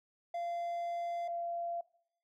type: tone pair in turn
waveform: triangle / sine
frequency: 689 / 686.6 Hz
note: F5 / F5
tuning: -24 / -30 cents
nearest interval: unison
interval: 6 cents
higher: first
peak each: -33 / -35 dBFS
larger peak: first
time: 0.34-1.28 / 1.28-1.81 s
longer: first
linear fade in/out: 5 ms
effects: noise-tail reverb RT60 0.7 s tail -21 dB re dry